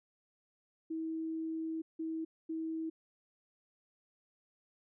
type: tone bursts at uneven times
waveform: sine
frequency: 322.1 Hz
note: E4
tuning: 40 cents flat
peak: -35 dBFS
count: 3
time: 0.9-1.82 / 1.99-2.25 / 2.49-2.9 s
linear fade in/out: 10 ms
effects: none